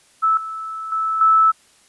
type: tone with level steps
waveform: sine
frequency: 1310 Hz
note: E6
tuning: 11 cents flat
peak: -13 / -26 / -18 / -10 dBFS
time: 0.22-1.52 s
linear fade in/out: 20 ms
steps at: 0.37 / 0.92 / 1.21 s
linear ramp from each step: 2 ms
effects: white hiss -54 dBFS RMS until 1.88 s + resampled to 24000 Hz